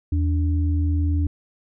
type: tone pair together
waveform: sine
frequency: 81 / 289.7 Hz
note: E2 / D4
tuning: -30 / -24 cents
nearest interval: octave + minor seventh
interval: 2206 cents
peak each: -18 / -28 dBFS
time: 0.12-1.27 s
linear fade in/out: 5 ms
effects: none